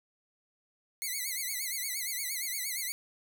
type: tone with vibrato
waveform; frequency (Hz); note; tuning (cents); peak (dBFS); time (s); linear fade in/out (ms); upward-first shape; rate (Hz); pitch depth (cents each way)
5% pulse; 2101; C7; +7; -23; 1.02-2.92; 0; sine; 8.6; 120
effects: none

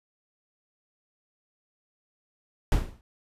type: noise with exponential decay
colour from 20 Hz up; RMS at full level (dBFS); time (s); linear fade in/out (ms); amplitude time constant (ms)
brown; -18; 2.72-3.01; 1; 61
effects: resampled to 32000 Hz

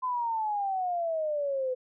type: exponential sweep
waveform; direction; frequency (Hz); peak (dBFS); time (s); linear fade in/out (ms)
sine; down; 1029 to 502; -27; 0.02-1.75; 20
effects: none

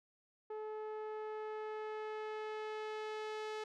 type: tone with low-pass filter sweep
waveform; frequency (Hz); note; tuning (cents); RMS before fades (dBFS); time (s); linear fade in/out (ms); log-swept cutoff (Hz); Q
sawtooth; 430.7; A4; -37; -43; 0.5-3.64; 5; 890 to 5000; 0.73
effects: none

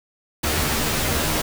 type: noise with comb filter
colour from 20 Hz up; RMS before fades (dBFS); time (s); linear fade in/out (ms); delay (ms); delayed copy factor
pink; -22; 0.43-1.42; 10; 13; +0.9
effects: none

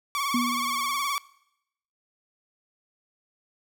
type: tone with vibrato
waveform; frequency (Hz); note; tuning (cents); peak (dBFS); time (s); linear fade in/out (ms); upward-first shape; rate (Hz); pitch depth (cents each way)
sawtooth; 1120; C#6; +18; -22; 0.15-1.18; 0; sine; 19; 66
type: tone with exponential decay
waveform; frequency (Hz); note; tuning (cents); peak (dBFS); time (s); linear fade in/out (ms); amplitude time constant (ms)
sine; 242.9; B3; -29; -21; 0.34-1.08; 5; 160
effects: noise-tail reverb RT60 0.8 s tail -22 dB re dry

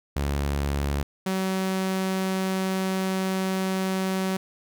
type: tone pair in turn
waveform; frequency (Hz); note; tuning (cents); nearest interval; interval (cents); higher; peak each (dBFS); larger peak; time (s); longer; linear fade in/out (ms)
sawtooth; 70.9 / 189.28; C#2 / F#3; +40 / +40; octave + perfect fourth; 1700; second; -20; neither; 0.16-1.03 / 1.26-4.37; second; 5
effects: none

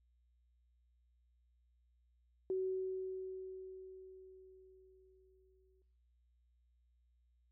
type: tone with exponential decay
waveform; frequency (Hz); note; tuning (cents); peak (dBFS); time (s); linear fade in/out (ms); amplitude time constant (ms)
sine; 376.2; F#4; +29; -33; 2.5-5.82; 1; 720
effects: noise-tail reverb RT60 0.8 s tail -21 dB re dry + added 60 Hz sine -70 dBFS peak until 7.51 s

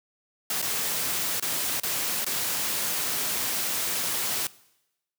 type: noise with dropouts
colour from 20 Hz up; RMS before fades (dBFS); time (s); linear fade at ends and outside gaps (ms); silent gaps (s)
white; -28; 0.5-4.47; 2; 0.617-0.624 / 1.399-1.424 / 1.8-1.833 / 2.246-2.264
effects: noise-tail reverb RT60 0.9 s tail -21 dB re dry + high-pass 100 Hz 12 dB/octave

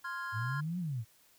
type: chord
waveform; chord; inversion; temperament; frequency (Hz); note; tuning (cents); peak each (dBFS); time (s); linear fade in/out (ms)
triangle; F minor; second; equal; 1046.5 / 1396.9 / 1661.2; C6 / F6 / Ab6; 0 / 0 / 0; -39 / -39 / -40; 0.04-0.61; 10
type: exponential two-way sweep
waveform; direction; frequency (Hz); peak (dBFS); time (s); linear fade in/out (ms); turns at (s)
sine; up then down; 104.6 to 185 to 104.6; -33; 0.32-1.05; 50; 0.79
effects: white hiss -65 dBFS RMS until 1.38 s

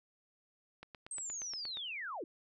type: click train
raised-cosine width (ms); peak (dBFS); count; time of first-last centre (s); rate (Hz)
0.3; -32; 9; 0.83-1.771; 8.5
type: linear sweep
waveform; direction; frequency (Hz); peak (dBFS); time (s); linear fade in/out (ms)
sine; down; 8430 to 277.2; -39; 1.11-2.24; 2
effects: none

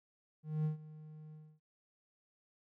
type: tone with ADSR envelope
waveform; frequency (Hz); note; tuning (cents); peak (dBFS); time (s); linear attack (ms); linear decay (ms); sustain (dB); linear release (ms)
triangle; 154.3; D#3; -14; -28; 0.43-1.6; 220; 120; -19; 270
effects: none

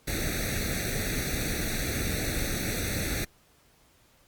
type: noise with comb filter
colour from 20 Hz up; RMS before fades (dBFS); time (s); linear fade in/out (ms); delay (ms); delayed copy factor
pink; -30; 0.07-3.25; 10; 0.49; +1
effects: pink hiss -62 dBFS RMS until 4.27 s + Opus 48 kbps

